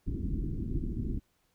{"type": "low-pass noise", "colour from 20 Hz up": "pink", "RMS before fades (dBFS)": -33, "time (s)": [0.06, 1.2], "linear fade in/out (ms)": 20, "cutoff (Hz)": 340, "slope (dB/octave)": 48, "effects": ["pink hiss -73 dBFS RMS until 1.54 s"]}